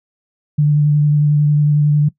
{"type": "tone with vibrato", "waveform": "sine", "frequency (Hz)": 148.1, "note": "D3", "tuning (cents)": 15, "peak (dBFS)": -9, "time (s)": [0.58, 2.09], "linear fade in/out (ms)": 10, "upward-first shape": "sine", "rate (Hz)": 11, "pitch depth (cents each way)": 14, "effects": ["noise-tail reverb RT60 0.1 s tail -19 dB re dry"]}